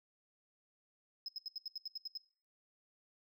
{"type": "tone bursts", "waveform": "sine", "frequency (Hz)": 5120, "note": "D#8", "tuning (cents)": 49, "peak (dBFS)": -37, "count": 10, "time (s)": [1.26, 2.175], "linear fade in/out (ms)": 2, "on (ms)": 24, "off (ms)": 75, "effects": ["noise-tail reverb RT60 0.4 s tail -22 dB re dry", "tanh soft clip ceiling -38 dBFS"]}